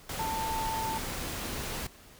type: tone in noise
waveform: sine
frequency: 890 Hz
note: A5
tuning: 20 cents sharp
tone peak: -31 dBFS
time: 0.19-0.98 s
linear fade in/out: 5 ms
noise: pink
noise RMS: -36 dBFS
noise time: 0.09-1.87 s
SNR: +2 dB
effects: pink hiss -54 dBFS RMS until 2.19 s